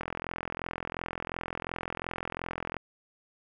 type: click train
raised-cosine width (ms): 0.5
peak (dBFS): -18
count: 119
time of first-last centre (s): 0.01-2.767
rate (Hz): 42.8
effects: none